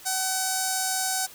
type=tone with notch filter; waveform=5% pulse; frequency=757 Hz; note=F#5; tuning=39 cents sharp; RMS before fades=-27 dBFS; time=0.05-1.27 s; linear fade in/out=20 ms; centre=2700 Hz; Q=0.52; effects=white hiss -47 dBFS RMS until 1.34 s